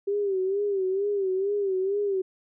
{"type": "tone with vibrato", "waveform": "sine", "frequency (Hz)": 392, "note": "G4", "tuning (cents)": 0, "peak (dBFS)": -23, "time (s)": [0.07, 2.22], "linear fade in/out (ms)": 10, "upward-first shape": "sine", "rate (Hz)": 2.2, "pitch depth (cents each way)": 87, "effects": []}